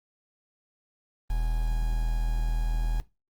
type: tone with quantisation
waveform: triangle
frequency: 40.22 Hz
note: E1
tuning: 42 cents flat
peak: -22 dBFS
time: 1.3-3 s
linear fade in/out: 0 ms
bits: 7
effects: noise-tail reverb RT60 0.2 s tail -17 dB re dry + Opus 24 kbps